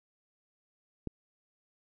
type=click; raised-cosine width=3 ms; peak=-22 dBFS; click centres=1.073 s; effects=none